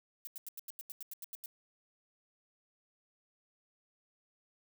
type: noise bursts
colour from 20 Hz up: violet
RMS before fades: -44 dBFS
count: 12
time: 0.25-1.459 s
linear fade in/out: 0 ms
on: 21 ms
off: 87 ms
effects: none